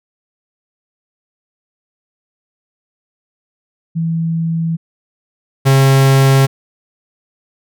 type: tone pair in turn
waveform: sine / 45% pulse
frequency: 164.4 / 135.26 Hz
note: E3 / C#3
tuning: -4 / -42 cents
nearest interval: minor third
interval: 338 cents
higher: first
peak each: -14 / -7 dBFS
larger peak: second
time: 3.95-4.77 / 5.65-6.47 s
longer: neither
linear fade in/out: 20 ms
effects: none